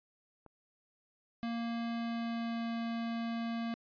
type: click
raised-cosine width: 1 ms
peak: -39 dBFS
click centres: 0.463 s
type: tone with pitch glide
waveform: square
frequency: 232.5 to 230.9 Hz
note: A#3 to A#3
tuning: -4 to -16 cents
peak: -35 dBFS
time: 1.43-3.74 s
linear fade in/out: 0 ms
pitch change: -12 cents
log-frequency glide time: 1.91-2.71 s
effects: resampled to 11025 Hz